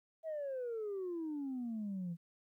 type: exponential sweep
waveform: sine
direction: down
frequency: 657 to 164.81 Hz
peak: -36 dBFS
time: 0.23-2.17 s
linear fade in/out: 50 ms
effects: tanh soft clip ceiling -35 dBFS + 13-bit